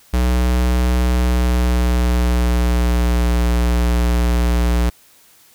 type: tone with pitch glide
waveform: square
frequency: 61.6 to 59.64 Hz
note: B1 to A#1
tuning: -4 to +40 cents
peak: -14 dBFS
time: 0.13-4.9 s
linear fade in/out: 10 ms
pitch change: -56 cents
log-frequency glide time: 1.03-3.44 s
effects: white hiss -50 dBFS RMS until 5.54 s